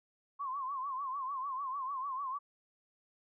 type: tone with vibrato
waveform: sine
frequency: 1080 Hz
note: C#6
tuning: 45 cents flat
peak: -35 dBFS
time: 0.39-2.39 s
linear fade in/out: 20 ms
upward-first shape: triangle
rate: 6.7 Hz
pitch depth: 130 cents each way
effects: none